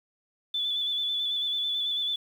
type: tone with vibrato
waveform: sine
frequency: 3478 Hz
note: A7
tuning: 21 cents flat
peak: -26 dBFS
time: 0.54-2.16 s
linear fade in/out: 5 ms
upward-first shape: square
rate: 9.1 Hz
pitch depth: 23 cents each way
effects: 9-bit